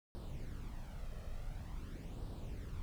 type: noise with flanger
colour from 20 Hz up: brown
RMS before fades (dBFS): -44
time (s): 0.15-2.82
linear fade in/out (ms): 0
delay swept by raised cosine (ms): 0.22 to 1.62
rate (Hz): 0.47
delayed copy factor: +0.55
effects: none